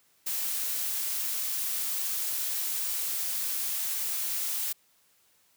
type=noise; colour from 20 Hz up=blue; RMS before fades=-31 dBFS; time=0.26-4.73 s; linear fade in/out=10 ms; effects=white hiss -66 dBFS RMS until 5.56 s + high-pass 60 Hz 12 dB/octave